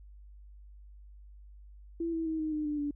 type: tone with pitch steps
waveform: sine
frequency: 334.3 / 326.5 / 318.8 / 311.4 / 304.1 / 297 / 290 Hz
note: E4 / E4 / D#4 / D#4 / D#4 / D4 / D4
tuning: +24 / -17 / +42 / +2 / -40 / +20 / -22 cents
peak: -30 dBFS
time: 2-2.91 s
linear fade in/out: 5 ms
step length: 130 ms
effects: added 50 Hz sine -49 dBFS peak until 2.95 s